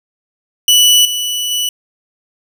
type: tone with level steps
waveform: sawtooth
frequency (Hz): 2960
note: F#7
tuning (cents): 0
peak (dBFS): -3 / -13 / -11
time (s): 0.68-1.69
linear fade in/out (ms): 2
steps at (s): 1.05 / 1.51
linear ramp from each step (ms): 2
effects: none